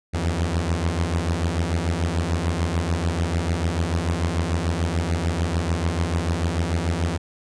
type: beating tone pair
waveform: sawtooth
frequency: 81 / 87.8 Hz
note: E2 / F2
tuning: -30 / +10 cents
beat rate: 6.8 Hz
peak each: -20 dBFS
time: 0.13-7.18 s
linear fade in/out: 20 ms
effects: resampled to 22050 Hz